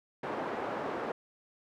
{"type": "band-pass noise", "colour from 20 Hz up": "pink", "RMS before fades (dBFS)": -36, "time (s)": [0.23, 1.12], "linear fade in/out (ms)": 5, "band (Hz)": [360, 1100], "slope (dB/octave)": 12, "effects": []}